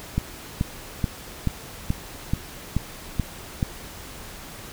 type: click train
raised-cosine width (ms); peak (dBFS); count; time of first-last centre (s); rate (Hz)
5; -9; 9; 0.18-3.628; 2.32
effects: pink hiss -40 dBFS RMS until 4.72 s